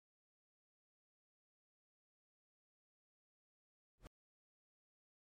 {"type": "noise with exponential growth", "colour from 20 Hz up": "brown", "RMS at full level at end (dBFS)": -45, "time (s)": [3.98, 4.07], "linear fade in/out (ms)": 0, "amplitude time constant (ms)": 19, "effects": ["MP3 64 kbps"]}